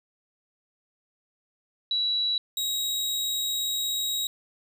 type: tone pair in turn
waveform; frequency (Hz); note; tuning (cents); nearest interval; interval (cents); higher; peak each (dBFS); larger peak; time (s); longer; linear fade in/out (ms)
sine / sawtooth; 3920 / 3813; B7 / A#7; -14 / +38; unison; 48; first; -23; neither; 1.91-2.38 / 2.57-4.27; second; 2
effects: none